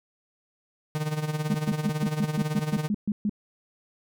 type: tone with tremolo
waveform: 45% pulse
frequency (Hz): 153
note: D#3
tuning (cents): -29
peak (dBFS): -24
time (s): 0.95-2.88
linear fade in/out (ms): 0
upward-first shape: sine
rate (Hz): 18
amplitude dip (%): 70
type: tone bursts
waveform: sine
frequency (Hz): 207.7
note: G#3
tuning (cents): 0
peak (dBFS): -22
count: 11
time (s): 1.5-3.295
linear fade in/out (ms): 2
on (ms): 45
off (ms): 130
effects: none